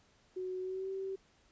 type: tone with pitch glide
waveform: sine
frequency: 370 to 385 Hz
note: F#4 to G4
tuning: 0 to -31 cents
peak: -36 dBFS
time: 0.36-1.16 s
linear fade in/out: 10 ms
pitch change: +69 cents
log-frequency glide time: 0.61-0.9 s
effects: pink hiss -68 dBFS RMS until 1.51 s + resampled to 16000 Hz